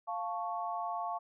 sine chord, F augmented, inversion none, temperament equal, 698.5 / 880 / 1108.7 Hz, F5 / A5 / C#6, 0 / 0 / 0 cents, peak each -37 / -39 / -39 dBFS, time 0.07-1.19 s, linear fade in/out 20 ms, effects none

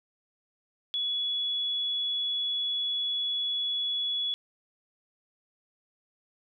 sine tone, 3390 Hz, G#7, 35 cents sharp, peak -27 dBFS, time 0.94-4.34 s, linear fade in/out 0 ms, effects none

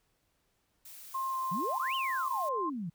blue noise, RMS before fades -49 dBFS, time 0.85-2.49 s, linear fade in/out 5 ms
sine tone with vibrato, 1054 Hz, C6, 12 cents sharp, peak -31 dBFS, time 1.14-2.7 s, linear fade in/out 10 ms, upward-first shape square, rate 2.6 Hz, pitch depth 9 cents each way
sine exponential two-way sweep, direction up then down, 155.4 to 3136 to 155.4 Hz, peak -34 dBFS, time 1.51-2.9 s, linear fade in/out 10 ms, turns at 1.95 s
effects pink hiss -75 dBFS RMS until 2.94 s

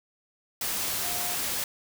sine tone in noise, 711 Hz, F5, 31 cents sharp, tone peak -38 dBFS, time 1.04-1.35 s, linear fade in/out 2 ms, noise white, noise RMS -30 dBFS, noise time 0.61-1.64 s, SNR -11 dB, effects none

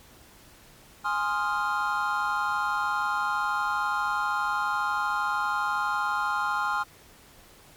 triangle chord, F minor seventh, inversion first, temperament equal, 830.6 / 1046.5 / 1244.5 / 1396.9 Hz, Ab5 / C6 / Eb6 / F6, 0 / 0 / 0 / 0 cents, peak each -29 / -28 / -30 / -27 dBFS, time 1.04-6.84 s, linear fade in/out 20 ms, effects pink hiss -53 dBFS RMS until 7.76 s + MP3 96 kbps

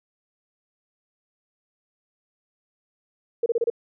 sine tone bursts, 466.2 Hz, A#4, in tune, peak -18 dBFS, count 5, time 3.43-3.701 s, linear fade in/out 5 ms, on 31 ms, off 29 ms, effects none

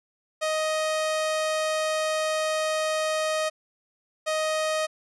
sawtooth tone pair in turn, 625 / 625 Hz, D#5 / D#5, +8 / +8 cents, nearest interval unison, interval 0 cents, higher neither, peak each -20 dBFS, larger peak neither, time 0.41-3.5 / 4.26-4.87 s, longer first, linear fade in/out 20 ms, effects resampled to 24000 Hz

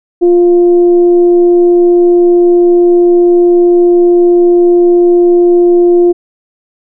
sine tone with frequency modulation, 350.3 Hz, F4, 5 cents sharp, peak -3 dBFS, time 0.21-6.13 s, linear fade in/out 20 ms, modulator 348 Hz, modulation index 0.24, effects none

